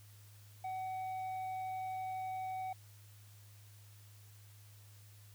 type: tone with tanh clipping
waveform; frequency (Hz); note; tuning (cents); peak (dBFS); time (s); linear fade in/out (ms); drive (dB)
triangle; 752; F#5; +28; -39; 0.64-2.73; 5; 9
effects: added 103 Hz sine -56 dBFS peak until 5.34 s + white hiss -64 dBFS RMS until 5.34 s